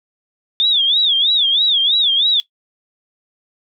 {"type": "tone with vibrato", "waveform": "sine", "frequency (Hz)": 3520, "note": "A7", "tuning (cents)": 0, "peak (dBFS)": -11, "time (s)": [0.6, 2.4], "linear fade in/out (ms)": 0, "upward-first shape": "sine", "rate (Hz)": 3.1, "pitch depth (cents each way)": 180, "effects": ["noise-tail reverb RT60 0.1 s tail -18 dB re dry"]}